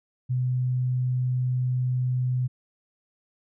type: tone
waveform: sine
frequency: 126.4 Hz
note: B2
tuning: 41 cents sharp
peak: -22 dBFS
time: 0.29-2.48 s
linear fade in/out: 20 ms
effects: none